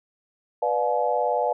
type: chord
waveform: sine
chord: B diminished seventh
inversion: none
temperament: just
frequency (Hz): 493.9 / 592.7 / 711.2 / 853.4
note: B4 / D5 / F5 / Ab5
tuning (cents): 0 / +16 / +31 / +47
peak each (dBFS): -26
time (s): 0.62-1.53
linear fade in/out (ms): 5
effects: none